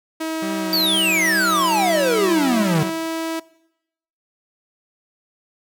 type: tone with pitch glide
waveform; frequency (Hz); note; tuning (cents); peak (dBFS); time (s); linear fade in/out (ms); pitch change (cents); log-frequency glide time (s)
sawtooth; 320.3 to 325.7; E4 to E4; -50 to -21; -19; 0.2-3.4; 10; +29; 0.76-1.76
type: tone with vibrato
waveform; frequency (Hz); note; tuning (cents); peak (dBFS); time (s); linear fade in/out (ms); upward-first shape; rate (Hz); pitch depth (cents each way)
sawtooth; 190; F#3; +46; -23; 0.42-2.9; 5; sine; 2.3; 45
type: exponential sweep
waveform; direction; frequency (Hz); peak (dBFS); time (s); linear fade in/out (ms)
square; down; 4699 to 146.83; -17; 0.73-2.83; 0
effects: noise-tail reverb RT60 0.8 s tail -20 dB re dry